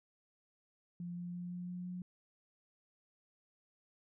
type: tone with pitch steps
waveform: sine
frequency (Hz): 174.4 / 175.51 / 176.63 / 177.76 / 178.89 / 180.03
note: F3 / F3 / F3 / F3 / F3 / F#3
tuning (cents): -2 / +9 / +20 / +31 / +42 / -47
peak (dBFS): -40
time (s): 1-2.02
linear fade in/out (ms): 2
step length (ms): 170
effects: none